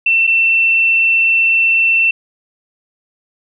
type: tone with dropouts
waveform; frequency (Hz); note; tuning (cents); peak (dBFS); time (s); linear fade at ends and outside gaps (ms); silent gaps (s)
sine; 2688; E7; +33; -9; 0.06-2.11; 5; 0.269-0.274
effects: none